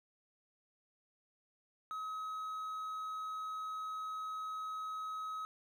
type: tone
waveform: triangle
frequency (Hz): 1275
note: D#6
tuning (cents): +42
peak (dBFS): -37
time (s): 1.91-5.45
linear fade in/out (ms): 0
effects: none